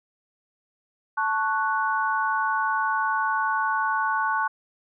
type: chord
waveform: sine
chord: F# minor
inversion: first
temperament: equal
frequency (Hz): 880 / 1108.7 / 1480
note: A5 / C#6 / F#6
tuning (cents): 0 / 0 / 0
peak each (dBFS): -26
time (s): 1.17-4.48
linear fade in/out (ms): 10
effects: none